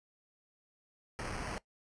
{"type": "noise with sample-and-hold", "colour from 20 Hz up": "pink", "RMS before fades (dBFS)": -40, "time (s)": [1.19, 1.58], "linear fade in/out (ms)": 0, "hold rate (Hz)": 3675, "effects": ["noise-tail reverb RT60 0.1 s tail -19 dB re dry", "resampled to 22050 Hz"]}